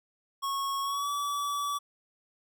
square tone with pitch glide, 1100 to 1148 Hz, C#6 to D6, -14 to -40 cents, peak -30 dBFS, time 0.42-1.79 s, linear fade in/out 20 ms, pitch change +74 cents, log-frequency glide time 0.82-1.09 s, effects none

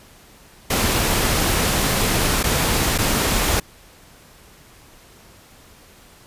pink noise with dropouts, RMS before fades -19 dBFS, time 0.7-3.6 s, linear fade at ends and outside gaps 5 ms, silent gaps 2.43-2.438 / 2.979-2.985 s, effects pink hiss -48 dBFS RMS until 6.26 s + resampled to 32000 Hz

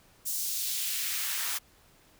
white noise with high-pass filter sweep, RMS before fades -32 dBFS, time 0.25-1.59 s, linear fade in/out 20 ms, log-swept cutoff 6900 to 1000 Hz, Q 1.1, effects pink hiss -61 dBFS RMS until 2.19 s

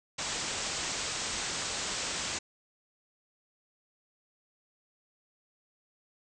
white low-pass noise, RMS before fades -35 dBFS, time 0.18-2.39 s, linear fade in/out 10 ms, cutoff 8200 Hz, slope 96 dB/octave, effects none

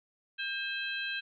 harmonic tone with a mistuned harmonic, 798 Hz, G5, 31 cents sharp, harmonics 2 / 3 / 4 / 5, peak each -36 / -38 / -40 / -42 dBFS, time 0.38-1.21 s, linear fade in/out 20 ms, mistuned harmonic 3, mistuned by +140 cents, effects none

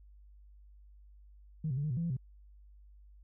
sine tone with pitch steps, 156.5 / 128 / 143.4 / 153.3 / 123.4 / 167.5 / 169.8 / 128.6 Hz, D#3 / C3 / D3 / D#3 / B2 / E3 / F3 / C3, +10 / -38 / -41 / -25 / -1 / +28 / -48 / -30 cents, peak -30 dBFS, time 1.64-2.168 s, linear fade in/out 5 ms, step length 66 ms, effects tanh soft clip ceiling -26 dBFS + added 50 Hz sine -54 dBFS peak until 3.23 s

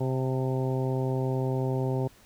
harmonic tone with a mistuned harmonic, 130.81 Hz, C3, in tune, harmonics 1 / 2 / 3 / 4 / 5 / 6 / 7, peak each -27 / -34 / -32 / -36 / -40 / -42 / -41 dBFS, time 0-2.08 s, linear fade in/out 10 ms, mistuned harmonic 7, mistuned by -20 cents, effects pink hiss -57 dBFS RMS until 2.25 s

